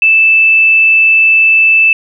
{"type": "tone", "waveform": "sine", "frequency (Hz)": 2637, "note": "E7", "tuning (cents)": 0, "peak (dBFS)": -4, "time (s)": [0.02, 1.93], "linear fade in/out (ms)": 2, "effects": []}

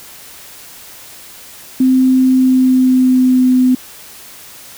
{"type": "tone with pitch glide", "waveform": "sine", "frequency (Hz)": [259, 254.3], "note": ["C4", "C4"], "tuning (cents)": [-17, -49], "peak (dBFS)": -7, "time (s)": [1.8, 3.75], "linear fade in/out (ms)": 5, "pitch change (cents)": -32, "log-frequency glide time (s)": [2.26, 3.5], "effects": ["white hiss -36 dBFS RMS until 4.77 s"]}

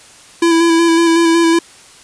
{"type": "tone with vibrato", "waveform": "square", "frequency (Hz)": 333.4, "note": "E4", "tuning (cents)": 20, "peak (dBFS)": -9, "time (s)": [0.42, 1.59], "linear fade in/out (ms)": 5, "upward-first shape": "square", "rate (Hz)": 5.4, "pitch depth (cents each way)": 19, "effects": ["white hiss -41 dBFS RMS until 2.03 s", "resampled to 22050 Hz"]}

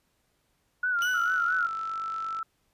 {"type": "tone with vibrato", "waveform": "sine", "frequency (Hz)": 1442, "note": "F#6", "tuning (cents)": -45, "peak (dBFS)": -24, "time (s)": [0.83, 1.67], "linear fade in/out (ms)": 5, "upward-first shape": "sine", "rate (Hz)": 4.5, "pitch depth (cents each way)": 73}
{"type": "click train", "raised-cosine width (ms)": 0.2, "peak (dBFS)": -30, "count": 69, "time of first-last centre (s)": [0.99, 2.389], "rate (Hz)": 48.6}
{"type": "tone with exponential decay", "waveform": "30% pulse", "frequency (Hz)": 2960, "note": "F#7", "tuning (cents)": 0, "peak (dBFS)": -27, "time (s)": [1.02, 1.62], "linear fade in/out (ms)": 0, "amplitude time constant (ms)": 130}
{"type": "tone", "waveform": "sine", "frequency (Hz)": 1324, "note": "E6", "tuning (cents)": 7, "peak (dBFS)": -30, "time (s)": [1.14, 2.43], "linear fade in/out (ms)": 2}
{"effects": ["pink hiss -72 dBFS RMS until 2.73 s", "resampled to 32000 Hz"]}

